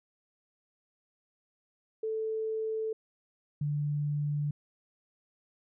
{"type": "tone pair in turn", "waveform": "sine", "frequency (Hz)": [440, 146.83], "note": ["A4", "D3"], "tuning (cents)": [0, 0], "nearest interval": "octave + perfect fifth", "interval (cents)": 1900, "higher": "first", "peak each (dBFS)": [-30, -28], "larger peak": "second", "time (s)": [[2.03, 2.93], [3.61, 4.51]], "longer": "neither", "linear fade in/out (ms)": 5, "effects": []}